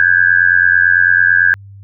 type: tone with amplitude modulation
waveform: sine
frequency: 1611 Hz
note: G6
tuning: 47 cents sharp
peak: -3 dBFS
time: 0-1.54 s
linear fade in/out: 0 ms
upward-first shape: sine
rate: 89 Hz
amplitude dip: 100%
effects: added 99 Hz sine -33 dBFS peak until 1.83 s